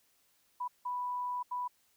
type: tone bursts at uneven times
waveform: sine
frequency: 987.8 Hz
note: B5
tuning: in tune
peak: -33 dBFS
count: 3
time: 0.6-0.68 / 0.85-1.43 / 1.51-1.68 s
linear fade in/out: 10 ms
effects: white hiss -71 dBFS RMS until 1.96 s